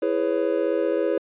triangle chord, C# minor seventh, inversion first, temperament just, 332.6 / 415.8 / 498.9 / 554.4 Hz, E4 / G#4 / B4 / C#5, +16 / +2 / +17 / 0 cents, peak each -24 dBFS, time 0.02-1.18 s, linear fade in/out 5 ms, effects resampled to 8000 Hz

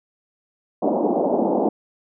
pink band-pass noise, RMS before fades -20 dBFS, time 0.82-1.69 s, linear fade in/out 5 ms, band 210 to 840 Hz, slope 48 dB/octave, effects none

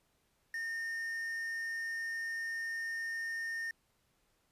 triangle tone with quantisation, 1827 Hz, A#6, 35 cents flat, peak -34 dBFS, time 0.54-3.71 s, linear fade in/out 2 ms, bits 9, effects pink hiss -75 dBFS RMS until 4.51 s + resampled to 32000 Hz

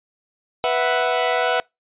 sawtooth chord, B suspended fourth, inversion none, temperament equal, 493.9 / 659.3 / 740 Hz, B4 / E5 / F#5, 0 / 0 / 0 cents, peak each -18 dBFS, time 0.64-1.6 s, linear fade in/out 0 ms, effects noise-tail reverb RT60 0.2 s tail -26 dB re dry + resampled to 8000 Hz

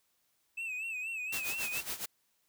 triangle tone with vibrato, 2598 Hz, E7, 26 cents flat, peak -34 dBFS, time 0.57-1.81 s, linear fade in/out 10 ms, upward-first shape sine, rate 4.2 Hz, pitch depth 86 cents each way
white noise with tremolo, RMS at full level -36 dBFS, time 1.32-2.06 s, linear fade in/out 10 ms, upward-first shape sine, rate 7.2 Hz, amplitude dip 80%
effects white hiss -75 dBFS RMS until 2.48 s

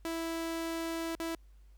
sawtooth tone with dropouts, 329.6 Hz, E4, in tune, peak -30 dBFS, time 0.05-1.35 s, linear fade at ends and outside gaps 1 ms, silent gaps 1.152-1.2 s, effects added 50 Hz sine -54 dBFS peak until 1.77 s + pink hiss -74 dBFS RMS until 1.77 s

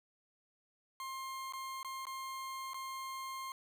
40% pulse tone with dropouts, 1061 Hz, C6, 24 cents sharp, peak -40 dBFS, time 1-3.52 s, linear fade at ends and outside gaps 1 ms, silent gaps 1.524-1.535 / 1.83-1.847 / 2.054-2.068 / 2.734-2.743 s, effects none

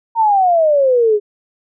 sine exponential sweep, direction down, 932 to 405.8 Hz, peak -9 dBFS, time 0.15-1.2 s, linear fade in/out 50 ms, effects none

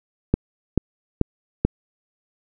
click train, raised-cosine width 3 ms, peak -3 dBFS, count 4, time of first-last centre 0.34-1.65 s, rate 2.29 Hz, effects none

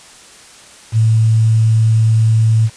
sine tone with quantisation, 111.3 Hz, A2, 20 cents sharp, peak -8 dBFS, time 0.92-2.7 s, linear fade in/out 50 ms, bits 6, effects white hiss -40 dBFS RMS until 2.76 s + resampled to 22050 Hz

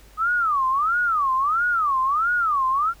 sine tone with vibrato, 1229 Hz, D#6, 22 cents flat, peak -18 dBFS, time 0.17-2.94 s, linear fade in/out 50 ms, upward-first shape sine, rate 1.5 Hz, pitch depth 290 cents each way, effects added 50 Hz sine -49 dBFS peak until 3 s + pink hiss -53 dBFS RMS until 3 s

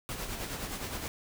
pink noise with tremolo, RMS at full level -36 dBFS, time 0.09-1.08 s, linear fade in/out 0 ms, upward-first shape sine, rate 9.6 Hz, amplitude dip 45%, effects none

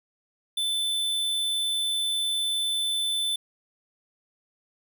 square tone, 3521 Hz, A7, in tune, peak -25 dBFS, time 0.57-3.36 s, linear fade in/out 5 ms, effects none

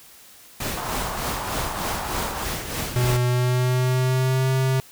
pink noise with tremolo, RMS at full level -26 dBFS, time 0.6-3.17 s, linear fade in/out 5 ms, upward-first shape triangle, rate 3.3 Hz, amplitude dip 60%
white band-pass noise, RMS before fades -32 dBFS, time 0.77-2.44 s, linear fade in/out 5 ms, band 650 to 1200 Hz, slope 24 dB/octave
square tone with pitch glide, 123.47 to 131.57 Hz, B2 to C3, 0 to +10 cents, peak -19 dBFS, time 2.96-4.8 s, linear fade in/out 0 ms, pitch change +110 cents, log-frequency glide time 3.26-4.5 s
effects white hiss -48 dBFS RMS until 4.91 s

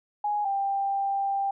sine tone pair in turn, 830.6 / 790.5 Hz, G#5 / G5, 0 / +14 cents, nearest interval minor second, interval 86 cents, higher first, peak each -24 / -24 dBFS, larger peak neither, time 0.24-0.45 / 0.45-1.51 s, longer second, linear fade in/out 5 ms, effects none

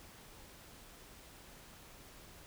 silence, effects pink hiss -56 dBFS RMS until 2.46 s

